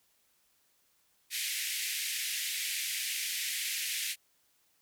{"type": "band-pass noise", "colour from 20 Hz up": "pink", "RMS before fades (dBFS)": -35, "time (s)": [1.3, 4.16], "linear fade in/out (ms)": 50, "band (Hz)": [1900, 15000], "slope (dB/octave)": 48, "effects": ["white hiss -71 dBFS RMS until 4.81 s"]}